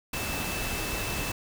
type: tone in noise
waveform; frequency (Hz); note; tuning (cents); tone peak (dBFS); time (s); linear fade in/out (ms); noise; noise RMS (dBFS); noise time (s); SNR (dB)
sine; 2637; E7; 0; -37; 0.13-1.32; 5; pink; -32; 0.13-1.32; -8
effects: none